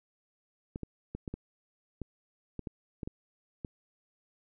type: clicks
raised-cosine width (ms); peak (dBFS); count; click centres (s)
3; -24; 11; 0.759 / 0.833 / 1.15 / 1.278 / 1.34 / 2.017 / 2.593 / 2.672 / 3.032 / 3.075 / 3.648
effects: none